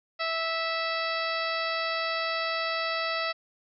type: harmonic tone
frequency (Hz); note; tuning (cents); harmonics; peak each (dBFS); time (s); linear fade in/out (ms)
656; E5; -9; 1 / 2 / 3 / 4 / 5 / 6 / 7 / 8; -33 / -32 / -34 / -36 / -42 / -38 / -38 / -41; 0.19-3.33; 20
effects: none